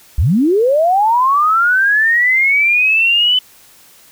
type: linear sweep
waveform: sine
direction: up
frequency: 51.91 to 3030 Hz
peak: -9 dBFS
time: 0.18-3.39 s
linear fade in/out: 5 ms
effects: white hiss -45 dBFS RMS until 4.11 s